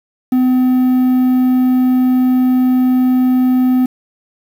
triangle tone with quantisation, 254.2 Hz, C4, 50 cents flat, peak -7 dBFS, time 0.32-3.86 s, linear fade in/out 5 ms, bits 6, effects none

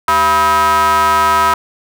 square ring-modulated tone, 150 Hz, D3, 37 cents sharp, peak -7 dBFS, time 0.08-1.54 s, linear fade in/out 2 ms, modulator 1130 Hz, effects none

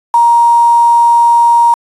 sine tone with quantisation, 940 Hz, A#5, 14 cents sharp, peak -4 dBFS, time 0.14-1.74 s, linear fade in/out 2 ms, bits 4, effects resampled to 24000 Hz

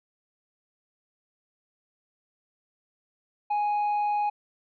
sine tone with tanh clipping, 830.6 Hz, G#5, in tune, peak -24 dBFS, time 3.5-4.3 s, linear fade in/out 10 ms, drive 3 dB, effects none

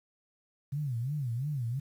sine tone with vibrato, 131.7 Hz, C3, 12 cents sharp, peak -30 dBFS, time 0.72-1.8 s, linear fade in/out 10 ms, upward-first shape sine, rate 2.9 Hz, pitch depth 240 cents each way, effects 10-bit

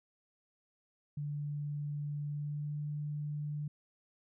sine tone with pitch glide, 146.4 to 148.19 Hz, D3 to D3, -5 to +16 cents, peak -35 dBFS, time 1.17-3.68 s, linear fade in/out 5 ms, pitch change +21 cents, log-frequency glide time 2.28-2.8 s, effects none

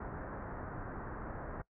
pink low-pass noise, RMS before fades -43 dBFS, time 0-1.62 s, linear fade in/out 5 ms, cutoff 1700 Hz, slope 48 dB/octave, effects noise-tail reverb RT60 0.1 s tail -21 dB re dry

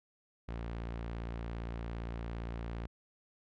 sawtooth tone, 57.5 Hz, A#1, 23 cents flat, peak -34 dBFS, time 0.48-2.87 s, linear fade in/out 10 ms, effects low-pass 3000 Hz 12 dB/octave

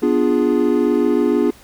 triangle chord, B diminished seventh, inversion none, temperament equal, 246.9 / 293.7 / 349.2 / 415.3 Hz, B3 / D4 / F4 / Ab4, 0 / 0 / 0 / 0 cents, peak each -17 dBFS, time 0.02-1.51 s, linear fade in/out 10 ms, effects pink hiss -46 dBFS RMS until 1.63 s

